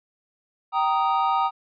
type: chord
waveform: triangle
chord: Eb major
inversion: first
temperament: just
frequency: 777.8 / 933.4 / 1244.5 Hz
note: G5 / Bb5 / Eb6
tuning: -14 / +2 / 0 cents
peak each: -22 dBFS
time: 0.72-1.51 s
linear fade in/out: 50 ms
effects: resampled to 11025 Hz